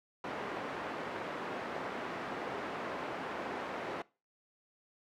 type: band-pass noise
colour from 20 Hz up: pink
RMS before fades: -40 dBFS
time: 0.24-4.02 s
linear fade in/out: 2 ms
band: 300 to 1700 Hz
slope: 12 dB/octave
effects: noise-tail reverb RT60 0.3 s tail -21 dB re dry